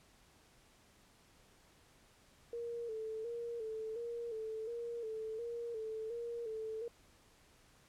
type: tone with vibrato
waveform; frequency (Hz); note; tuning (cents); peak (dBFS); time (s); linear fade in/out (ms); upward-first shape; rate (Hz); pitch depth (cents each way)
sine; 454.7; A#4; -43; -39; 2.53-6.88; 2; square; 1.4; 58
effects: pink hiss -66 dBFS RMS until 7.88 s + low-pass 11000 Hz 12 dB/octave